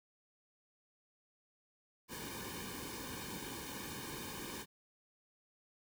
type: noise with comb filter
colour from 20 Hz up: pink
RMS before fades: -45 dBFS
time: 2.08-4.66 s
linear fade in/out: 50 ms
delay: 1.5 ms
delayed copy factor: -0.9
effects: none